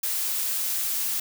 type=noise; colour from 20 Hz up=blue; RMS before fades=-27 dBFS; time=0.03-1.2 s; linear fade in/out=5 ms; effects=none